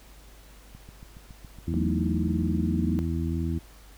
click train, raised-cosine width 5 ms, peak -33 dBFS, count 13, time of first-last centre 0.75-2.424 s, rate 7.17 Hz
harmonic tone, 82.41 Hz, E2, in tune, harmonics 1 / 2 / 3 / 4, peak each -28 / -31 / -33 / -34 dBFS, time 1.67-3.59 s, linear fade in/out 10 ms
sine chord, B dominant seventh, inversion second, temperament just, 185.21 / 222.2 / 246.9 / 308.7 Hz, F#3 / A3 / B3 / D#4, +2 / +17 / 0 / -14 cents, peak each -30 / -30 / -30 / -32 dBFS, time 1.74-2.99 s, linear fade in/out 0 ms
effects added 50 Hz sine -49 dBFS peak until 3.97 s + pink hiss -54 dBFS RMS until 3.97 s

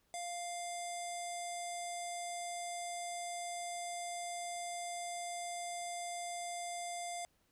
square tone with low-pass filter, 698.5 Hz, F5, in tune, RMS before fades -42 dBFS, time 0.14-7.25 s, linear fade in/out 0 ms, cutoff 8400 Hz, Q 6.9, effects pink hiss -75 dBFS RMS until 7.51 s

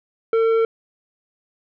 sine tone with tanh clipping, 451.8 Hz, A4, 46 cents sharp, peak -16 dBFS, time 0.33-0.65 s, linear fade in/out 2 ms, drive 9 dB, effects none

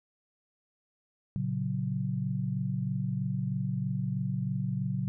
sine chord, F# major, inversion first, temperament just, 115.62 / 138.75 / 185 Hz, A#2 / C#3 / F#3, -14 / +2 / 0 cents, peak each -34 / -32 / -33 dBFS, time 1.36-5.08 s, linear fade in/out 0 ms, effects none

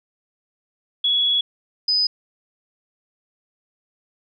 sine tone pair in turn, 3369 / 4999 Hz, G#7 / D#8, +24 / +7 cents, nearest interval perfect fifth, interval 683 cents, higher second, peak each -16 / -16 dBFS, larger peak neither, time 1.04-1.41 / 1.88-2.07 s, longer first, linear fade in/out 5 ms, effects none

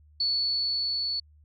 sine tone with level ramp, 4435 Hz, C#8, in tune, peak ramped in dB -23 to -27 dBFS, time 0.2-1.2 s, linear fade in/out 5 ms, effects added 75 Hz sine -54 dBFS peak until 1.44 s

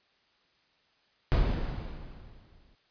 brown noise with exponential decay, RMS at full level -23 dBFS, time 1.32-2.75 s, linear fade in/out 0 ms, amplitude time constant 310 ms, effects white hiss -68 dBFS RMS until 2.9 s + resampled to 11025 Hz

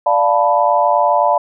sine chord, B half-diminished seventh, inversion first, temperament equal, 587.3 / 698.5 / 880 / 987.8 Hz, D5 / F5 / A5 / B5, 0 / 0 / 0 / 0 cents, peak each -16 dBFS, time 0.06-1.38 s, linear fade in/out 5 ms, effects none

